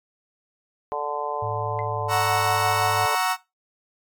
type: harmonic tone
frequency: 146.83 Hz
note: D3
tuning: in tune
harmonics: 3 / 4 / 5 / 6 / 7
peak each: -31 / -31 / -31 / -31 / -31 dBFS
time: 0.92-3.15 s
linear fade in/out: 0 ms
type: tone with pitch glide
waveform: sine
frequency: 107.3 to 102.51 Hz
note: A2 to G#2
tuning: -43 to -22 cents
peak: -30 dBFS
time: 1.42-3.06 s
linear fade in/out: 5 ms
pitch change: -79 cents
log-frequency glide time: 1.97-2.09 s
type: tone with exponential decay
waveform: sine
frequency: 2054 Hz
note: C7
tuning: 33 cents flat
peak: -31 dBFS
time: 1.79-1.87 s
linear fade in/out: 0 ms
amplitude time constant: 16 ms
type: chord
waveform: 35% pulse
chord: F# dominant seventh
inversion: none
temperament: equal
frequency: 740 / 932.3 / 1108.7 / 1318.5 Hz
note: F#5 / A#5 / C#6 / E6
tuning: 0 / 0 / 0 / 0 cents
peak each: -23 / -25 / -25 / -26 dBFS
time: 2.08-3.37 s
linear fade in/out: 50 ms
effects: noise-tail reverb RT60 0.2 s tail -17 dB re dry + MP3 96 kbps